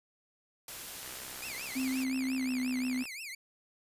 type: noise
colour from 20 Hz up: white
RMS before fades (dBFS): -43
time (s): 0.68-2.04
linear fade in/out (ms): 2
type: click train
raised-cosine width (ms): 0.3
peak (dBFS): -31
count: 130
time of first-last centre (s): 1.03-3.055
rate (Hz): 63.7
type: tone with vibrato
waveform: sawtooth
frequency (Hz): 2349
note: D7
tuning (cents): 0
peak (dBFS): -37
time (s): 1.42-3.35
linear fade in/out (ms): 5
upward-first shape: triangle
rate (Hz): 5.7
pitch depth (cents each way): 290
type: tone with pitch glide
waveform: sine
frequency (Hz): 261.3 to 254.2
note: C4 to C4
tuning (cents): -2 to -50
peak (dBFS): -30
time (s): 1.75-3.04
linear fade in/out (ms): 20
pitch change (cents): -48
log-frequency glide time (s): 2.38-2.53
effects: resampled to 32000 Hz